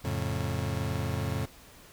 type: chord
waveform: 35% pulse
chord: F augmented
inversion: none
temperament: just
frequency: 87.31 / 109.13 / 136.42 Hz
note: F2 / A2 / C#3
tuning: 0 / -14 / -27 cents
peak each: -32 dBFS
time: 0.04-1.46 s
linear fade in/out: 10 ms
effects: pink hiss -53 dBFS RMS until 1.92 s